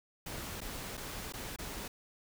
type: noise with dropouts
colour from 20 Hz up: pink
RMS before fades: -42 dBFS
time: 0.26-1.88 s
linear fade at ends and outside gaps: 5 ms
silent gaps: 0.606-0.614 / 0.971-0.975 / 1.324-1.336 / 1.562-1.586 s
effects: none